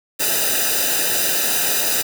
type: noise with comb filter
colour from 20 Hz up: white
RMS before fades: -19 dBFS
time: 0.19-2.03 s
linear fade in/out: 20 ms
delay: 0.91 ms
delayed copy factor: -1
effects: none